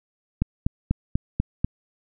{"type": "click train", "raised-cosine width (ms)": 5, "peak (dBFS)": -8, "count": 6, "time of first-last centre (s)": [0.42, 1.645], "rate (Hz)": 4.08, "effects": []}